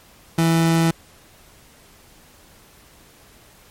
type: tone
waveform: 30% pulse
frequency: 164.81 Hz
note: E3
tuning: in tune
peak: -12 dBFS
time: 0.38-0.91 s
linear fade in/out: 5 ms
effects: pink hiss -50 dBFS RMS until 3.7 s + MP3 64 kbps